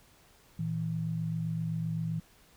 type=tone pair together; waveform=sine; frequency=115.26 / 163 Hz; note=A#2 / E3; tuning=-19 / -19 cents; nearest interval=tritone; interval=600 cents; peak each=-36 / -31 dBFS; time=0.59-2.2 s; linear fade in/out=5 ms; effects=pink hiss -61 dBFS RMS until 2.56 s